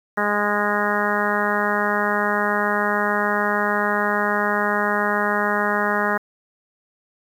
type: harmonic tone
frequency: 206.8 Hz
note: G#3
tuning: 7 cents flat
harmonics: 1 / 2 / 3 / 4 / 5 / 6 / 7 / 8 / 9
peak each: -27 / -27 / -27 / -27 / -27 / -27 / -27 / -27 / -27 dBFS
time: 0.17-6.18 s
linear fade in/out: 10 ms
effects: 8-bit